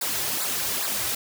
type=noise with flanger; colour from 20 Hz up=white; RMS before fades=-27 dBFS; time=0.01-1.15 s; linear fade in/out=5 ms; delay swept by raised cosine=0.32 to 4.42 ms; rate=2.4 Hz; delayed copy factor=-0.8; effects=none